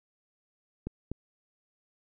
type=clicks; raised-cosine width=3 ms; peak=-21 dBFS; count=2; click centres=0.87 / 1.116 s; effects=none